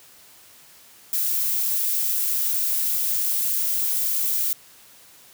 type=noise; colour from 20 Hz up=violet; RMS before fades=-23 dBFS; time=1.13-4.53 s; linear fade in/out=0 ms; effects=white hiss -50 dBFS RMS until 5.33 s + high-pass 60 Hz 12 dB/octave